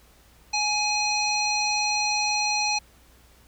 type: harmonic tone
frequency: 837 Hz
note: G#5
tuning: 13 cents sharp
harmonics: 1 / 3 / 5 / 7 / 9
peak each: -27 / -27 / -27 / -30 / -42 dBFS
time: 0.53-2.79 s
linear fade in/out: 10 ms
effects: added 60 Hz sine -57 dBFS peak until 3.47 s + pink hiss -57 dBFS RMS until 3.47 s